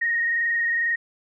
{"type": "tone with frequency modulation", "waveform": "sine", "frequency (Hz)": 1864.7, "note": "A#6", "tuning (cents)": 0, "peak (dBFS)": -20, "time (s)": [0.01, 0.96], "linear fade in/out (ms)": 10, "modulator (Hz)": 22.1, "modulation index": 1.1, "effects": []}